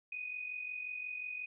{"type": "tone with amplitude modulation", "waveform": "sine", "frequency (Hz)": 2489, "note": "D#7", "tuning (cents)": 0, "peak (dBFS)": -36, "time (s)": [0.12, 1.46], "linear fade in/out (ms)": 5, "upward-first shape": "sine", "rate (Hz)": 45.6, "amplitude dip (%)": 60, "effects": []}